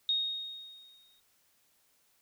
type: tone with exponential decay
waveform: sine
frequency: 3729 Hz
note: A#7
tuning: in tune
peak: -25 dBFS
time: 0.09-1.2 s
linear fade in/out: 1 ms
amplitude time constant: 240 ms
effects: white hiss -70 dBFS RMS until 2.21 s